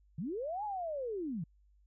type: linear two-way sweep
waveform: sine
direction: up then down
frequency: 134.5 to 862 to 145.2 Hz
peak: -35 dBFS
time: 0.18-1.44 s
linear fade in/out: 5 ms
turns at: 0.64 s
effects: added 50 Hz sine -63 dBFS peak until 1.86 s